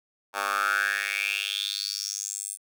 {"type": "tone with high-pass filter sweep", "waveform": "10% pulse", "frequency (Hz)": 100, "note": "G2", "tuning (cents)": 35, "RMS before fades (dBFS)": -29, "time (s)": [0.33, 2.58], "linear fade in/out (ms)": 50, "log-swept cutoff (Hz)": [950, 9300], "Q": 6.3, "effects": []}